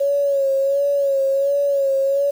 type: tone with vibrato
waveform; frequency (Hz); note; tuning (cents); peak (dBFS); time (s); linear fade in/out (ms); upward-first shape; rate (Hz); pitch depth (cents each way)
sine; 554.4; C#5; 0; -15; 0-2.31; 10; sine; 1.4; 42
effects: 7-bit